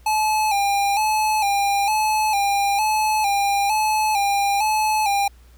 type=tone with vibrato; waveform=square; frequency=830.6 Hz; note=G#5; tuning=in tune; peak=-18 dBFS; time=0.06-5.28 s; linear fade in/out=5 ms; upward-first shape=square; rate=1.1 Hz; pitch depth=62 cents each way; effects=added 60 Hz sine -46 dBFS peak until 5.57 s + pink hiss -57 dBFS RMS until 5.57 s